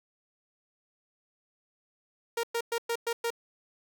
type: tone bursts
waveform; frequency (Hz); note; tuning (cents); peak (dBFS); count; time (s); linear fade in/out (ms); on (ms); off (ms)
sawtooth; 466.2; A#4; 0; -24; 6; 2.37-3.304; 5; 64; 110
effects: none